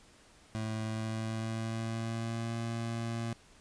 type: tone with pitch glide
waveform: 25% pulse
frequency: 110 to 115.4 Hz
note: A2 to A#2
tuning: 0 to -17 cents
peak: -30 dBFS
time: 0.55-3.33 s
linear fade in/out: 0 ms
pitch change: +83 cents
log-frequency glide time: 0.83-2.56 s
effects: pink hiss -60 dBFS RMS until 3.6 s + resampled to 22050 Hz

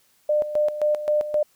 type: tone with tremolo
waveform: sine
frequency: 600 Hz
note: D5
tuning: 37 cents sharp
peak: -17 dBFS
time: 0.29-1.43 s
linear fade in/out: 5 ms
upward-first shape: square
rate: 3.8 Hz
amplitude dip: 70%
effects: white hiss -62 dBFS RMS until 1.55 s

